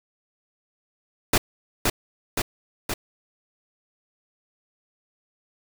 pink noise with echo, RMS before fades -18 dBFS, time 1.33-1.38 s, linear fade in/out 5 ms, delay 520 ms, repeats 3, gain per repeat -3 dB, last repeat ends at 2.94 s, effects none

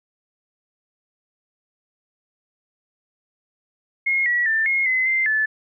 sine tone with pitch steps, 2153 / 1931 / 1782 / 2153 / 2039 / 2084 / 1740 Hz, C7 / B6 / A6 / C7 / C7 / C7 / A6, +49 / -39 / +22 / +49 / -45 / -7 / -20 cents, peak -17 dBFS, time 4.06-5.46 s, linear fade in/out 10 ms, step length 200 ms, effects none

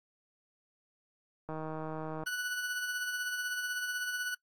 click train, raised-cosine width 1 ms, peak -26 dBFS, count 118, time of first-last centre 1.49-2.235 s, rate 157 Hz
40% pulse tone with tremolo, 1480 Hz, F#6, in tune, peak -31 dBFS, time 2.26-4.35 s, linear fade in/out 10 ms, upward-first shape sine, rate 16 Hz, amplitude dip 40%
effects noise-tail reverb RT60 0.1 s tail -23 dB re dry + AAC 64 kbps

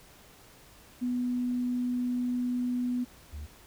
sine / triangle tone pair in turn, 246.9 / 74.21 Hz, B3 / D2, 0 / +19 cents, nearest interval octave + major sixth, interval 2081 cents, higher first, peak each -27 / -35 dBFS, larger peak first, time 1.01-3.05 / 3.32-3.47 s, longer first, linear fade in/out 20 ms, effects pink hiss -55 dBFS RMS until 3.66 s

